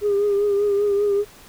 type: tone with vibrato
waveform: sine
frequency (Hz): 406.8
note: G#4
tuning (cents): -36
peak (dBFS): -15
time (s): 0.01-1.25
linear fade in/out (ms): 50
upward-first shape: triangle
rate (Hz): 5.1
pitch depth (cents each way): 45
effects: tanh soft clip ceiling -13 dBFS + pink hiss -46 dBFS RMS until 1.48 s